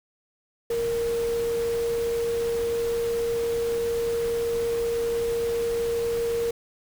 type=tone in noise; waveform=sine; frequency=466.2 Hz; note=A#4; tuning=in tune; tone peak=-23 dBFS; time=0.7-6.51 s; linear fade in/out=5 ms; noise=pink; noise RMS=-38 dBFS; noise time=0.7-6.51 s; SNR=+12 dB; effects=none